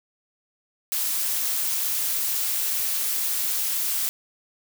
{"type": "noise with amplitude modulation", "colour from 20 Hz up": "blue", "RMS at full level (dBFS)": -23, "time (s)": [0.92, 4.09], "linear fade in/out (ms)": 0, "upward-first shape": "sine", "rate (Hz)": 251, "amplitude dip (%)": 50, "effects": []}